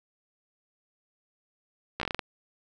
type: slowing click train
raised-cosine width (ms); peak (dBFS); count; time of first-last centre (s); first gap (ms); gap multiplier
0.3; -14; 8; 2-2.192; 14; 1.22
effects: none